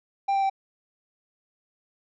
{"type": "tone with pitch steps", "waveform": "triangle", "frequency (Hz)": [790, 783.6, 777.3], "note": ["G5", "G5", "G5"], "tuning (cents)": [13, -1, -15], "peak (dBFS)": -19, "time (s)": [0.28, 0.499], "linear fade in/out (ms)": 10, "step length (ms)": 73, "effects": ["resampled to 16000 Hz"]}